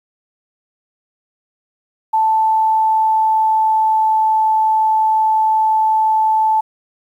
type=tone with pitch glide; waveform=sine; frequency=880 to 874.4 Hz; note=A5 to A5; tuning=0 to -11 cents; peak=-11 dBFS; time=2.13-6.61 s; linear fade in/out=10 ms; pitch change=-11 cents; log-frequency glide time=2.28-4.29 s; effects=8-bit